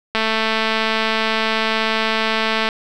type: click train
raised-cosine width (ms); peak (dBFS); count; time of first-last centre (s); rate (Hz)
0.3; -3; 562; 0.15-2.688; 221
effects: none